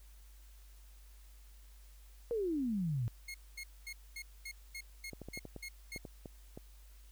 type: exponential sweep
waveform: sine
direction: down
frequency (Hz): 486.6 to 110.1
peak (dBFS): -32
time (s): 2.31-3.08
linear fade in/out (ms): 0
type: tone bursts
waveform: sawtooth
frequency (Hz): 2156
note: C#7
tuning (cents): -49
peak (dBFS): -39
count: 10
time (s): 3.28-5.98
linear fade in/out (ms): 5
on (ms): 63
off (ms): 230
type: clicks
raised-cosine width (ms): 2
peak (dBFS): -32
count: 10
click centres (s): 5.133 / 5.217 / 5.286 / 5.375 / 5.453 / 5.563 / 5.962 / 6.052 / 6.258 / 6.575
effects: added 50 Hz sine -54 dBFS peak until 7.11 s + white hiss -66 dBFS RMS until 7.11 s